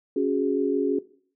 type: chord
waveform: sine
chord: C# suspended fourth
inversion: none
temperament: just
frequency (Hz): 277.2 / 369.6 / 415.8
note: C#4 / F#4 / G#4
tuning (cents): 0 / -2 / +2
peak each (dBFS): -25 / -25 / -25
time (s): 0.16-0.99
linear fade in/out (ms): 5
effects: noise-tail reverb RT60 0.5 s tail -18 dB re dry